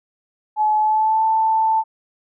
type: tone with pitch glide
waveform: sine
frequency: 855 to 884.1 Hz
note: A5 to A5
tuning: -50 to +8 cents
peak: -14 dBFS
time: 0.56-1.84 s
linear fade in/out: 50 ms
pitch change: +58 cents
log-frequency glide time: 0.78-1.24 s
effects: none